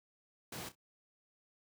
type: noise with echo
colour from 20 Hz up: pink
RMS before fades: -44 dBFS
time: 0.52-0.69 s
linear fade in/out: 5 ms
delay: 31 ms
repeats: 2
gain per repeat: -13 dB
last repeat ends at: 0.752 s
effects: high-pass 100 Hz 12 dB/octave